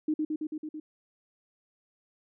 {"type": "tone with echo", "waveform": "sine", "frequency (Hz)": 308, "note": "D#4", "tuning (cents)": -17, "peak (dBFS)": -24, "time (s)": [0.08, 0.14], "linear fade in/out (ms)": 5, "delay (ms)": 110, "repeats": 6, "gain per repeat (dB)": -2, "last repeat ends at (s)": 0.8, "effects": []}